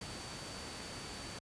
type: tone in noise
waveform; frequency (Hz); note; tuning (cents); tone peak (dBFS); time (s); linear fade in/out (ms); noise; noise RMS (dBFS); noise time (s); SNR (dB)
sine; 4559; C#8; +48; -52; 0.01-1.39; 5; pink; -45; 0.01-1.39; -10
effects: high-pass 60 Hz 12 dB/octave + resampled to 22050 Hz